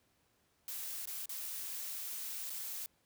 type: noise with dropouts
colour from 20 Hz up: blue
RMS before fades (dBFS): -42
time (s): 0.68-2.86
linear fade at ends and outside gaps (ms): 1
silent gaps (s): 1.056-1.073 / 1.258-1.293 / 2.497-2.502
effects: pink hiss -74 dBFS RMS until 3.05 s + high-pass 60 Hz 12 dB/octave